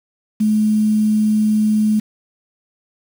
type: tone with quantisation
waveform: sine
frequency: 214 Hz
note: A3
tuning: 48 cents flat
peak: -12 dBFS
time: 0.4-2 s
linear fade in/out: 10 ms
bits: 6
effects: none